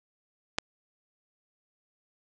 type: clicks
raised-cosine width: 0.2 ms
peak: -25 / -8 dBFS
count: 2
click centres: 0.581 / 0.585 s
effects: resampled to 22050 Hz + 8-bit